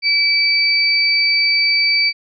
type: tone pair together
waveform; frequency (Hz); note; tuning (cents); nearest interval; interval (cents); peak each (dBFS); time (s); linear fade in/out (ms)
sine; 2308 / 4616; D7 / D8; -31 / -31; octave; 1200; -15 / -15; 0.02-2.13; 50
effects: none